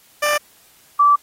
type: tone pair in turn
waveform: 15% pulse / sine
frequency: 593 / 1160.3 Hz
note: D5 / D6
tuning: +17 / -21 cents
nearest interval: octave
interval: 1162 cents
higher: second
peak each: -9 dBFS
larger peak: neither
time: 0.22-0.38 / 0.99-1.16 s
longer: second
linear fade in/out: 10 ms
effects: white hiss -52 dBFS RMS until 1.22 s + AAC 48 kbps